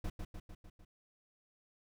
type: noise with echo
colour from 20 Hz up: brown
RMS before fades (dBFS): -37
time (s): 0.04-0.1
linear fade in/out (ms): 5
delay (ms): 150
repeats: 5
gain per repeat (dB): -4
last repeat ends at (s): 0.85
effects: none